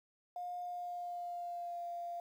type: tone with pitch glide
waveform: sine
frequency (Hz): 712 to 692.5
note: F5 to F5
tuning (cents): +33 to -15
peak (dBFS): -39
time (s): 0.36-2.2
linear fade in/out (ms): 2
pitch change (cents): -48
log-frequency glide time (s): 0.59-1.9
effects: 11-bit